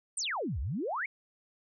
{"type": "exponential two-way sweep", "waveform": "sine", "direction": "down then up", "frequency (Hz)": [9397, 58.27, 2325], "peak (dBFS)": -31, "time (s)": [0.17, 1.06], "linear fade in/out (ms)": 5, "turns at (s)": 0.6, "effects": []}